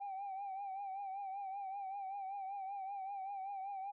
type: tone with vibrato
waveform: sine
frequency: 784 Hz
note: G5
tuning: in tune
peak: -39 dBFS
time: 0-3.92 s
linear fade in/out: 20 ms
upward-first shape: triangle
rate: 5.2 Hz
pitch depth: 75 cents each way
effects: tanh soft clip ceiling -38 dBFS